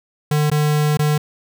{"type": "tone with dropouts", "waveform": "square", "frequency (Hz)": 150, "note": "D3", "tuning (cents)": 37, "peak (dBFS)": -15, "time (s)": [0.31, 1.18], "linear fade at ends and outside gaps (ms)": 5, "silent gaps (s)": [[0.501, 0.515], [0.972, 0.992]], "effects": []}